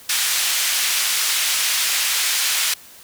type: band-pass noise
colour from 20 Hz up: pink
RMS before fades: -20 dBFS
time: 0.09-2.74 s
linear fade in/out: 5 ms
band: 2300 to 14000 Hz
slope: 12 dB/octave
effects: white hiss -44 dBFS RMS until 3.03 s